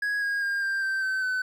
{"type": "tone with pitch steps", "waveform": "triangle", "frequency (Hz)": [1661.2, 1635.5, 1610.2, 1585.3, 1560.7, 1536.6, 1512.8], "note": ["G#6", "G#6", "G6", "G6", "G6", "G6", "F#6"], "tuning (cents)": [0, -27, 46, 19, -8, -35, 38], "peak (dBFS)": -23, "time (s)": [0.02, 1.42], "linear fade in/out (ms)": 5, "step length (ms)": 200, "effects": []}